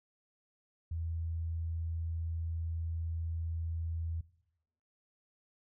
sine tone, 82.41 Hz, E2, in tune, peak -34 dBFS, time 0.91-4.21 s, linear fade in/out 5 ms, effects noise-tail reverb RT60 0.8 s tail -19 dB re dry

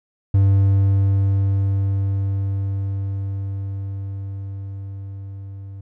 triangle tone with level ramp, 98 Hz, G2, in tune, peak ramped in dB -9 to -30 dBFS, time 0.34-5.81 s, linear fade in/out 5 ms, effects none

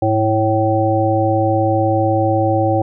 harmonic tone with a mistuned harmonic, 110 Hz, A2, in tune, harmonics 1 / 3 / 5 / 7, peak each -18 / -18 / -18 / -18 dBFS, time 0.02-2.82 s, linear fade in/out 5 ms, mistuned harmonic 1, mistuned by -64 cents, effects none

